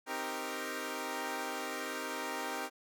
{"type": "chord", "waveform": "10% pulse", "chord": "C minor seventh", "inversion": "none", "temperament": "equal", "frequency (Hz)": [261.6, 311.1, 392, 466.2], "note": ["C4", "Eb4", "G4", "Bb4"], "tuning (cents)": [0, 0, 0, 0], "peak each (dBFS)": -34, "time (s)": [0.06, 2.7], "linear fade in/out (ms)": 50, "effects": []}